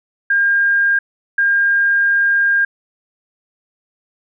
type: tone pair in turn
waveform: sine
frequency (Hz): 1609 / 1609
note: G6 / G6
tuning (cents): +45 / +45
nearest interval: unison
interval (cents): 0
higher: neither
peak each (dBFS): -11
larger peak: neither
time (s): 0.3-0.99 / 1.38-2.65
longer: second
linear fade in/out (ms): 5
effects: none